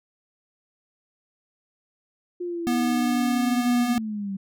sine linear sweep, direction down, 356.4 to 191.1 Hz, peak -27 dBFS, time 2.4-4.37 s, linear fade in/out 10 ms
square tone with vibrato, 243.1 Hz, B3, 27 cents flat, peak -22 dBFS, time 2.67-3.98 s, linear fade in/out 0 ms, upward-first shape sine, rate 20 Hz, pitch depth 15 cents each way
effects none

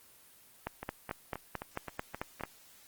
two click trains, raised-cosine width 0.5 ms, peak -23 / -19 dBFS, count 7 / 9, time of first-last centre 0.83-2.409 / 0.67-2.436 s, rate 3.8 / 4.53 Hz, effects white hiss -59 dBFS RMS until 2.87 s + Opus 24 kbps

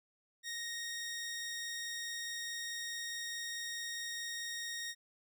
15% pulse tone, 1864.7 Hz, A#6, in tune, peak -33 dBFS, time 0.43-4.95 s, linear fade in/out 50 ms, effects none

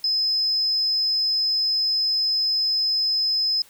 sine tone, 5100 Hz, D#8, 42 cents sharp, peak -19 dBFS, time 0.04-3.62 s, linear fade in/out 2 ms, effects white hiss -52 dBFS RMS until 3.69 s

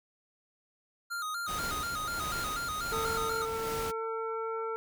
square tone with vibrato, 1318.5 Hz, E6, in tune, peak -34 dBFS, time 1.1-3.46 s, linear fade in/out 20 ms, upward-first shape square, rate 4.1 Hz, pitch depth 95 cents each way
pink noise with tremolo, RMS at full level -38 dBFS, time 1.47-3.92 s, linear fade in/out 20 ms, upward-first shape sine, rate 1.4 Hz, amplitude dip 50%
harmonic tone, 449.4 Hz, A4, 37 cents sharp, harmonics 1 / 2 / 3 / 5, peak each -34 / -41 / -37 / -53 dBFS, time 2.92-4.76 s, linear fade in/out 0 ms
effects none

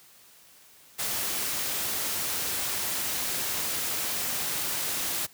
white noise, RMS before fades -30 dBFS, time 0.98-5.27 s, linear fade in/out 20 ms, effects white hiss -55 dBFS RMS until 5.33 s + high-pass 60 Hz 12 dB/octave

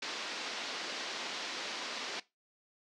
white band-pass noise, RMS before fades -40 dBFS, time 0.02-2.2 s, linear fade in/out 5 ms, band 230 to 5200 Hz, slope 24 dB/octave, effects noise-tail reverb RT60 0.2 s tail -18 dB re dry + low-pass 8000 Hz 12 dB/octave

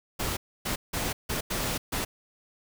pink noise bursts at uneven times, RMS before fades -30 dBFS, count 6, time 0.19-0.37 / 0.65-0.76 / 0.93-1.13 / 1.29-1.41 / 1.5-1.78 / 1.92-2.05 s, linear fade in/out 10 ms, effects none

